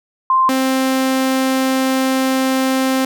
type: tone pair in turn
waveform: sine / sawtooth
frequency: 1046.5 / 263.1 Hz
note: C6 / C4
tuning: 0 / +10 cents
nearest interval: 2 octaves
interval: 2390 cents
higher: first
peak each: -10 / -10 dBFS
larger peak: neither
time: 0.3-0.49 / 0.49-3.05 s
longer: second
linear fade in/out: 2 ms
effects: none